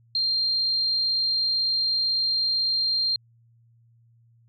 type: tone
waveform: sine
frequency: 4186 Hz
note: C8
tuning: in tune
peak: -21 dBFS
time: 0.15-3.16 s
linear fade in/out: 2 ms
effects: added 116 Hz sine -56 dBFS peak until 4.48 s